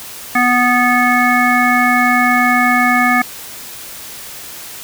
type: harmonic tone with a mistuned harmonic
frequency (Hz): 246.9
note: B3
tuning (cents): 0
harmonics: 1 / 3 / 5 / 7 / 9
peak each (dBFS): -16 / -16 / -16 / -16 / -16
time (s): 0.35-3.22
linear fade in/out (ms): 5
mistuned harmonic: 9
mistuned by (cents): -23
effects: white hiss -31 dBFS RMS until 4.83 s